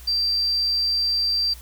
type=tone; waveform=sine; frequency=4699 Hz; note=D8; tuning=in tune; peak=-19 dBFS; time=0.07-1.54 s; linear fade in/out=10 ms; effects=added 60 Hz sine -40 dBFS peak until 1.61 s + white hiss -47 dBFS RMS until 1.61 s